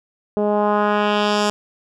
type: tone with low-pass filter sweep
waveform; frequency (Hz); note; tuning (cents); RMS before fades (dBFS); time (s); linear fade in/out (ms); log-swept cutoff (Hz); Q
10% pulse; 207.9; G#3; +2; -18; 0.37-1.5; 0; 490 to 7300; 1.4
effects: none